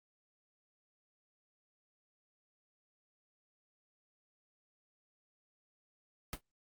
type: noise with exponential decay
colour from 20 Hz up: pink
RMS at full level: -35 dBFS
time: 6.33-6.41 s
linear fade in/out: 1 ms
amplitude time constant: 16 ms
effects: Opus 48 kbps